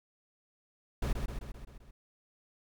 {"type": "noise with echo", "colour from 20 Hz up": "brown", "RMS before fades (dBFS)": -30, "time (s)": [1.02, 1.13], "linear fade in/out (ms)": 5, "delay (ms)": 130, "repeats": 6, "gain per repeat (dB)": -4, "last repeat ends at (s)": 1.91, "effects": []}